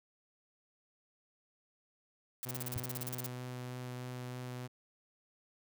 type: noise bursts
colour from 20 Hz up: blue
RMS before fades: -40 dBFS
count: 15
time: 2.43-3.263 s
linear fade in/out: 0 ms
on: 21 ms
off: 37 ms
type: tone with vibrato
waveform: sawtooth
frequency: 125.2 Hz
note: B2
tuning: 24 cents sharp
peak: -37 dBFS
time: 2.45-4.68 s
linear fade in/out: 20 ms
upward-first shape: triangle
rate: 3.2 Hz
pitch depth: 10 cents each way
type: tone with exponential decay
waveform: triangle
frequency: 103.83 Hz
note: G#2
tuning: in tune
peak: -31 dBFS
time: 2.76-2.86 s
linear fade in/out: 0 ms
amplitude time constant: 20 ms
effects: none